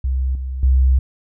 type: tone with level steps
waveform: sine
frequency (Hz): 65.1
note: C2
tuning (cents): -8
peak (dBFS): -16 / -22 / -10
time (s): 0.04-0.99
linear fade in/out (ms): 5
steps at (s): 0.35 / 0.63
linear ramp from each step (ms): 2
effects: none